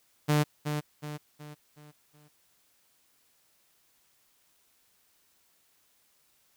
sawtooth tone with echo, 149.3 Hz, D3, 29 cents sharp, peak -18 dBFS, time 0.28-0.44 s, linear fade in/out 20 ms, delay 370 ms, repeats 5, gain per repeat -7 dB, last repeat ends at 2.29 s, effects white hiss -68 dBFS RMS until 6.56 s

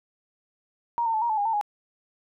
sine tone with pitch steps, 941 / 907 / 870 / 943 / 868 / 815 / 899 / 830 Hz, A#5 / A#5 / A5 / A#5 / A5 / G#5 / A5 / G#5, +16 / -48 / -20 / +20 / -24 / -33 / +37 / -1 cents, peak -22 dBFS, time 0.98-1.612 s, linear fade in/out 0 ms, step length 79 ms, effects none

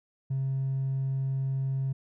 sine tone with hard clipping, 134.3 Hz, C3, 46 cents sharp, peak -27 dBFS, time 0.3-1.93 s, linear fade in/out 10 ms, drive 1 dB, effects none

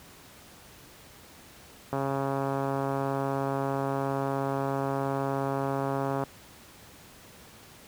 click train, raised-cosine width 1 ms, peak -16 dBFS, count 591, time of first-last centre 1.93-6.237 s, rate 137 Hz, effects pink hiss -51 dBFS RMS until 7.87 s + high-pass 60 Hz 12 dB/octave

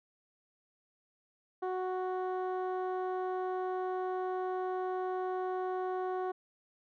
15% pulse tone with low-pass filter, 370 Hz, F#4, in tune, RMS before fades -35 dBFS, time 1.62-6.32 s, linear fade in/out 10 ms, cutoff 820 Hz, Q 0.72, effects none

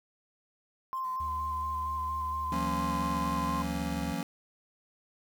sine tone with vibrato, 1040 Hz, C6, 11 cents flat, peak -31 dBFS, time 0.93-3.62 s, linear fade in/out 0 ms, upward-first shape square, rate 4.3 Hz, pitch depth 17 cents each way
triangle tone, 74.2 Hz, D2, 18 cents sharp, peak -36 dBFS, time 1.2-4.13 s, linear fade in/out 5 ms
square chord, F# dominant seventh, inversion third, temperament just, 166.5 / 185 / 231.2 / 277.5 Hz, E3 / F#3 / A#3 / C#4, +18 / 0 / -14 / +2 cents, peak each -38 dBFS, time 2.52-4.23 s, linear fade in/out 2 ms
effects 9-bit

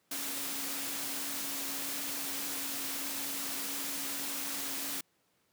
sine tone in noise, 277.2 Hz, C#4, in tune, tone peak -47 dBFS, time 0.11-5.01 s, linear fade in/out 5 ms, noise white, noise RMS -37 dBFS, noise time 0.11-5.01 s, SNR -13 dB, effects pink hiss -73 dBFS RMS until 5.52 s + high-pass 150 Hz 12 dB/octave

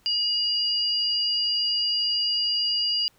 sine tone pair together, 2884 / 4797 Hz, F#7 / D8, -45 / +36 cents, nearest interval major sixth, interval 881 cents, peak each -27 / -23 dBFS, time 0.06-3.08 s, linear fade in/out 0 ms, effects pink hiss -62 dBFS RMS until 3.18 s

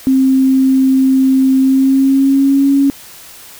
sine tone with pitch glide, 264.5 to 277.3 Hz, C4 to C#4, +19 to +1 cents, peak -7 dBFS, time 0.07-2.9 s, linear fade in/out 0 ms, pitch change +82 cents, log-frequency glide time 1.59-2.71 s, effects white hiss -36 dBFS RMS until 3.59 s

